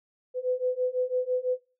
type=beating tone pair; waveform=sine; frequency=501 / 507 Hz; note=B4 / B4; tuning=+25 / +45 cents; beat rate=6 Hz; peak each=-28 dBFS; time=0.34-1.58 s; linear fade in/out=50 ms; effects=noise-tail reverb RT60 0.3 s tail -17 dB re dry